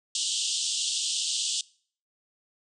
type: band-pass noise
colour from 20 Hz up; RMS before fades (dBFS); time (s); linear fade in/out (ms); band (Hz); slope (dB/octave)
pink; -29; 0.15-1.61; 2; 2900 to 8800; 96
effects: noise-tail reverb RT60 0.5 s tail -23 dB re dry